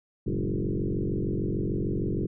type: tone with frequency modulation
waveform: sine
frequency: 102.7 Hz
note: G#2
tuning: 19 cents flat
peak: -25 dBFS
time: 0.26-2.27 s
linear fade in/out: 10 ms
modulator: 46.6 Hz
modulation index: 6.5
effects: none